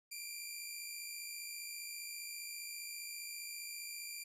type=tone pair together; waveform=10% pulse; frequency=2355 / 2410 Hz; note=D7 / D7; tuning=+4 / +44 cents; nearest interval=unison; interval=40 cents; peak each=-37 / -38 dBFS; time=0.11-4.24 s; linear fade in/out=10 ms; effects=resampled to 32000 Hz